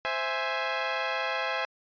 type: chord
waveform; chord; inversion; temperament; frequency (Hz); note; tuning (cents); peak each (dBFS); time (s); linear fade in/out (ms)
15% pulse; C augmented; none; equal; 523.3 / 659.3 / 830.6; C5 / E5 / G#5; 0 / 0 / 0; -26; 0.05-1.65; 0
effects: resampled to 11025 Hz